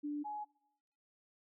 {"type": "tone pair in turn", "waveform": "sine", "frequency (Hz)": [293.7, 840.4], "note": ["D4", "G#5"], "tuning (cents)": [0, 20], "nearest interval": "octave + tritone", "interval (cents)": 1820, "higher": "second", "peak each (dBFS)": [-36, -39], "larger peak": "first", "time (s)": [[0.03, 0.24], [0.24, 0.45]], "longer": "neither", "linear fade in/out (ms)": 20, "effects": ["noise-tail reverb RT60 0.9 s tail -24 dB re dry"]}